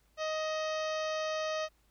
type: harmonic tone with a mistuned harmonic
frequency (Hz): 625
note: D#5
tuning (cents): +8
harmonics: 1 / 2 / 3 / 4 / 5 / 6 / 7 / 8 / 9 / 10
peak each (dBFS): -33 / -39 / -43 / -45 / -47 / -49 / -50 / -51 / -52 / -53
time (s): 0.17-1.69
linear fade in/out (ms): 50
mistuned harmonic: 4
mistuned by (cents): +41
effects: added 53 Hz sine -68 dBFS peak until 1.9 s + pink hiss -72 dBFS RMS until 1.9 s